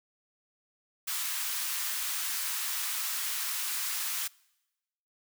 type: high-pass noise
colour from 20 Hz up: white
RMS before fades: -33 dBFS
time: 1.07-4.28 s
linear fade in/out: 10 ms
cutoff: 990 Hz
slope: 24 dB/octave
effects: noise-tail reverb RT60 1.0 s tail -25 dB re dry